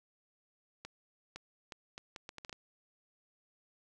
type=accelerating click train; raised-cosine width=0.2 ms; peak=-27 dBFS; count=10; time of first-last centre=0.85-2.528 s; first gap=510 ms; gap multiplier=0.71; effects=none